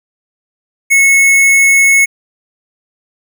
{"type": "tone", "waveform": "square", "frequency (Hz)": 2193, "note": "C#7", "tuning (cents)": -19, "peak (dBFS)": -6, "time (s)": [0.9, 2.06], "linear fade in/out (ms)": 20, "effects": []}